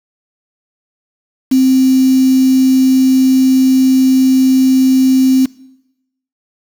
sine tone with quantisation, 261.6 Hz, C4, in tune, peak -6 dBFS, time 1.51-5.46 s, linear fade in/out 10 ms, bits 4, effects noise-tail reverb RT60 0.9 s tail -22 dB re dry

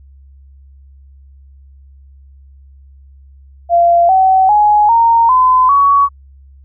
sine tone with pitch steps, 688 / 759 / 837.3 / 923.7 / 1019 / 1124.1 Hz, F5 / F#5 / G#5 / A#5 / C6 / C#6, -26 / +44 / +14 / -16 / -46 / +24 cents, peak -6 dBFS, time 3.69-6.09 s, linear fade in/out 50 ms, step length 400 ms, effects added 68 Hz sine -38 dBFS peak until 6.64 s

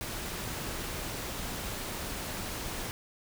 pink noise, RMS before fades -37 dBFS, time 0.01-2.91 s, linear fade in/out 0 ms, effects none

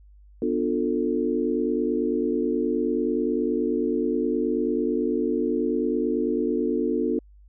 sine chord, B half-diminished seventh, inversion none, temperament just, 246.9 / 296.3 / 355.6 / 444.5 Hz, B3 / D4 / F4 / A4, 0 / +15 / +31 / +18 cents, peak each -27 dBFS, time 0.42-7.19 s, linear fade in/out 2 ms, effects added 50 Hz sine -48 dBFS peak until 7.48 s

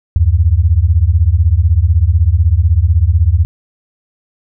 sine beating tone pair, 75.5 / 91.5 Hz, D2 / F#2, +48 / -19 cents, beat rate 16 Hz, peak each -10 dBFS, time 0.16-3.45 s, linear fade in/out 0 ms, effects none

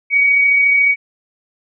sine tone with amplitude modulation, 2255 Hz, C#7, 29 cents sharp, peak -8 dBFS, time 0.1-0.96 s, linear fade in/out 50 ms, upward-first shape sine, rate 34 Hz, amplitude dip 30%, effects none

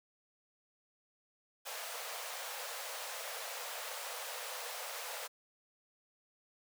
pink high-pass noise, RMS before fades -43 dBFS, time 1.65-5.28 s, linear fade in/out 20 ms, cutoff 470 Hz, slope 96 dB/octave, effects none

